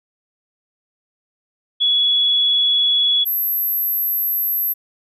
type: tone pair in turn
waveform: sine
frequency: 3381 / 12192 Hz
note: G#7 / G9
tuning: +30 / -49 cents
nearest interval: octave + minor seventh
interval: 2221 cents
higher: second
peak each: -13 / -17 dBFS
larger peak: first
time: 1.8-3.25 / 3.25-4.74 s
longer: second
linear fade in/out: 20 ms
effects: none